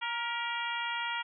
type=harmonic tone with a mistuned harmonic; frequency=469 Hz; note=A#4; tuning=11 cents sharp; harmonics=2 / 3 / 4 / 5 / 6 / 7; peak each=-36 / -38 / -39 / -40 / -41 / -41 dBFS; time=0.01-1.23 s; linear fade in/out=20 ms; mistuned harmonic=4; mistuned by=+41 cents; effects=none